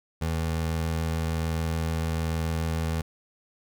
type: tone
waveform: 25% pulse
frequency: 81.2 Hz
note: E2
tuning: 26 cents flat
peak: -22 dBFS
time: 0.21-3.02 s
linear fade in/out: 10 ms
effects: none